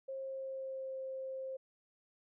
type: tone with pitch glide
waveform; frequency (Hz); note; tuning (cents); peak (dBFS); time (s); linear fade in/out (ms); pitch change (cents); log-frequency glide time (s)
sine; 535 to 528.2; C5 to C5; +38 to +16; -39; 0.08-1.57; 10; -22; 0.19-0.99
effects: none